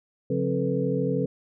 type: tone cluster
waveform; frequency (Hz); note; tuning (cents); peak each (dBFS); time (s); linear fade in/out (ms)
sine; 138.8 / 179.1 / 267.2 / 437.2 / 490.2; C#3 / F3 / C4 / A4 / B4; +3 / +44 / +36 / -11 / -13; -29; 0.3-1.26; 5
effects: none